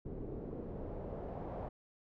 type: noise with low-pass filter sweep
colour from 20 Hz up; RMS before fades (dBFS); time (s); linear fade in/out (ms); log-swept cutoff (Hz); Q
pink; -43; 0.05-1.69; 10; 360 to 750; 1.8
effects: none